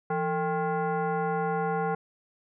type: tone with frequency modulation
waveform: sine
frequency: 170 Hz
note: F3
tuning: 46 cents flat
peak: -25 dBFS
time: 0.1-1.95 s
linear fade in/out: 5 ms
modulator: 620 Hz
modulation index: 1.6
effects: none